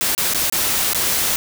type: noise with dropouts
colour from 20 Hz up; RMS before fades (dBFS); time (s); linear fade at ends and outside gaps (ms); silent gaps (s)
white; -19; 0.01-1.36; 0; 0.149-0.179 / 0.336-0.346 / 0.498-0.524 / 0.933-0.947
effects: none